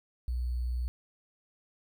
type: tone with sample-and-hold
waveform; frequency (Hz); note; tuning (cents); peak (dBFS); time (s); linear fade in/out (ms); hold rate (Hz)
sine; 61.3; B1; -12; -29; 0.28-0.88; 0; 4410
effects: none